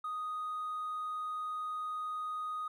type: tone with hard clipping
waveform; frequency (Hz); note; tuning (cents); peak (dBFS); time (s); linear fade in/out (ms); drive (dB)
triangle; 1244.5; D#6; 0; -35; 0.04-2.68; 5; 2
effects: none